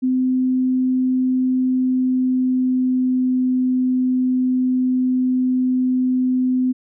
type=tone with pitch glide; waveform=sine; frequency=256.5 to 254.7 Hz; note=C4 to C4; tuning=-34 to -46 cents; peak=-15 dBFS; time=0.02-6.73 s; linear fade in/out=20 ms; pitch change=-12 cents; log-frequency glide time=1.62-3.43 s; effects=none

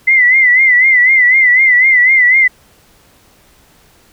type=tone with vibrato; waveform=sine; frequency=2035 Hz; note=C7; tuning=49 cents flat; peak=-5 dBFS; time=0.07-2.48 s; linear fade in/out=10 ms; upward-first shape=sine; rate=4 Hz; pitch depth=83 cents each way; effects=pink hiss -48 dBFS RMS until 4.12 s

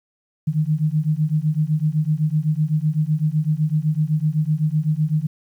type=beating tone pair; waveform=sine; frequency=150.1 / 158 Hz; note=D3 / D#3; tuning=+38 / +27 cents; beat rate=7.9 Hz; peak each=-20 dBFS; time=0.47-5.27 s; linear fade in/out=10 ms; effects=9-bit

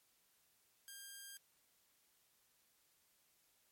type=tone; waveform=5% pulse; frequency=1605 Hz; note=G6; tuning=40 cents sharp; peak=-40 dBFS; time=0.88-1.37 s; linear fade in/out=0 ms; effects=white hiss -75 dBFS RMS until 3.71 s + MP3 64 kbps

